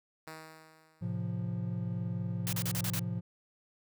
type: tone with exponential decay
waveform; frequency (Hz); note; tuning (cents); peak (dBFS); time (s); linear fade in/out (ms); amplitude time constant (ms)
5% pulse; 158.6; D#3; +33; -31; 0.27-1.47; 2; 260
type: chord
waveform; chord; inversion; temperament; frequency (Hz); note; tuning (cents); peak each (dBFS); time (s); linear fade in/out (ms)
triangle; F major; first; equal; 110 / 130.81 / 174.61; A2 / C3 / F3; 0 / 0 / 0; -34 / -38 / -34; 1.01-3.21; 20
type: noise bursts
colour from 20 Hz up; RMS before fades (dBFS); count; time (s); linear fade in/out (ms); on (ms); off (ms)
white; -36; 6; 2.47-2.993; 0; 58; 35
effects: none